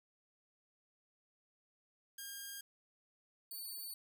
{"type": "tone pair in turn", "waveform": "5% pulse", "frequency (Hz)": [1615, 4504], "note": ["G#6", "C#8"], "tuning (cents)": [-49, 27], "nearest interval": "octave + tritone", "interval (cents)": 1776, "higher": "second", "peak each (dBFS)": [-34, -37], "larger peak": "first", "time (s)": [[2.18, 2.61], [3.51, 3.94]], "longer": "neither", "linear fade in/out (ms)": 5, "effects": []}